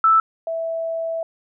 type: tone pair in turn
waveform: sine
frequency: 1318.5 / 657.3 Hz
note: E6 / E5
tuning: 0 / -5 cents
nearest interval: octave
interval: 1205 cents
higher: first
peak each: -11 / -22 dBFS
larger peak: first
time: 0.04-0.2 / 0.47-1.23 s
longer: second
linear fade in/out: 2 ms
effects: none